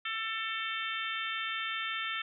harmonic tone, 445.5 Hz, A4, 22 cents sharp, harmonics 3 / 4 / 5 / 6 / 7 / 8, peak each -38 / -39 / -40 / -41 / -41 / -42 dBFS, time 0.05-2.22 s, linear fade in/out 5 ms, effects none

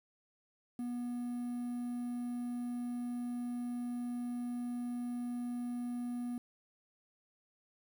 triangle tone with quantisation, 242.9 Hz, B3, 29 cents flat, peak -34 dBFS, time 0.79-6.38 s, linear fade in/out 2 ms, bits 10, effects none

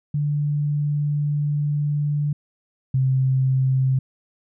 sine tone pair in turn, 146.83 / 131.83 Hz, D3 / C3, 0 / +13 cents, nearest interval major second, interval 187 cents, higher first, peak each -19 / -16 dBFS, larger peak second, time 0.14-2.33 / 2.94-3.99 s, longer first, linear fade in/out 5 ms, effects none

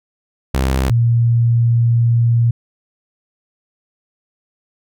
sawtooth / sine tone pair in turn, 65.9 / 117.42 Hz, C2 / A#2, +13 / +13 cents, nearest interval minor seventh, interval 1000 cents, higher second, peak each -10 dBFS, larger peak neither, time 0.54-0.9 / 0.9-2.51 s, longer second, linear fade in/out 5 ms, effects none

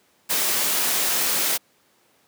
white noise, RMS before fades -22 dBFS, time 0.29-1.58 s, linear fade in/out 20 ms, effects pink hiss -61 dBFS RMS until 2.27 s + high-pass 200 Hz 12 dB/octave

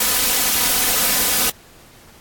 white noise with comb filter, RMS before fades -17 dBFS, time 0-1.5 s, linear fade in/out 5 ms, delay 4 ms, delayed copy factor +0.65, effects pink hiss -47 dBFS RMS until 2.2 s + AAC 64 kbps

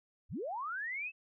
sine linear sweep, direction up, 34.65 to 2663 Hz, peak -36 dBFS, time 0.29-1.12 s, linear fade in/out 50 ms, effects none

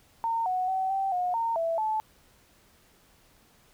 sine tone with pitch steps, 914 / 738 / 759 / 776 / 721 / 917 / 662 / 869 Hz, A#5 / F#5 / F#5 / G5 / F#5 / A#5 / E5 / A5, -34 / -5 / +44 / -18 / -45 / -29 / +7 / -22 cents, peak -25 dBFS, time 0.24-2 s, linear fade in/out 0 ms, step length 220 ms, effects pink hiss -61 dBFS RMS until 3.73 s

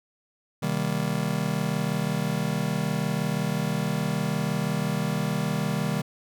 square chord, C minor seventh, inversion none, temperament just, 130.81 / 156.98 / 196.22 / 235.5 Hz, C3 / Eb3 / G3 / Bb3, 0 / +16 / +2 / +18 cents, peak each -33 / -29 / -30 / -34 dBFS, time 0.62-6.02 s, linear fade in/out 10 ms, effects none

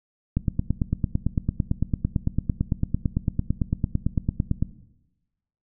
click train, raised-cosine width 5 ms, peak -9 dBFS, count 39, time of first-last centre 0.37-4.625 s, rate 8.93 Hz, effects noise-tail reverb RT60 1.0 s tail -17 dB re dry

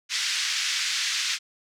white band-pass noise, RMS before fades -27 dBFS, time 0.09-1.39 s, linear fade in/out 50 ms, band 1600 to 6000 Hz, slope 24 dB/octave, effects none

